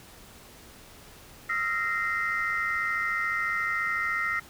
sine tone cluster, 1275 / 1369 / 1863 / 2072 Hz, D#6 / F6 / A#6 / C7, +42 / -35 / -2 / -17 cents, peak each -34 / -31 / -29 / -30 dBFS, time 1.49-4.4 s, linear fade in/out 10 ms, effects tanh soft clip ceiling -18 dBFS + pink hiss -50 dBFS RMS until 4.49 s

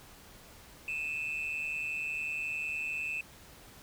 sine tone pair together, 2489 / 2640 Hz, D#7 / E7, 0 / +2 cents, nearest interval minor second, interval 102 cents, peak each -36 / -33 dBFS, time 0.88-3.21 s, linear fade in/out 2 ms, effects tanh soft clip ceiling -29 dBFS + pink hiss -54 dBFS RMS until 3.82 s

